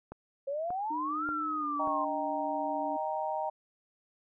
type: click train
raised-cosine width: 1 ms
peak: -28 dBFS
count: 4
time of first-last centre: 0.12-1.874 s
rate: 1.71 Hz
type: exponential two-way sweep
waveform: sine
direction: up then down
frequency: 537 to 1400 to 1042 Hz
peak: -31 dBFS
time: 0.47-2.05 s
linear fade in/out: 10 ms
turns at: 1.27 s
type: tone with pitch glide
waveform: sine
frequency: 303.6 to 291.1 Hz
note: D#4 to D4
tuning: -42 to -15 cents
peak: -37 dBFS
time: 0.9-2.97 s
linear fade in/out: 10 ms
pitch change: -73 cents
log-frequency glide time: 1.59-1.65 s
type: chord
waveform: sine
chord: Eb major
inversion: none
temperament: equal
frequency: 622.3 / 784 / 932.3 Hz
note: Eb5 / G5 / Bb5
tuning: 0 / 0 / 0 cents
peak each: -35 dBFS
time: 1.79-3.5 s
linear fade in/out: 10 ms
effects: none